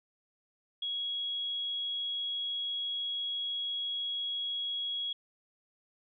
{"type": "tone", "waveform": "sine", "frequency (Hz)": 3322, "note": "G#7", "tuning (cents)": 0, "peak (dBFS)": -32, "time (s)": [0.82, 5.13], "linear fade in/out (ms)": 5, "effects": []}